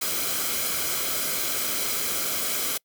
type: noise with comb filter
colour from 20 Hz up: white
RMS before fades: -27 dBFS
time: 0.01-2.78 s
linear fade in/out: 10 ms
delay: 1.1 ms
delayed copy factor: -0.55
effects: noise-tail reverb RT60 0.1 s tail -26 dB re dry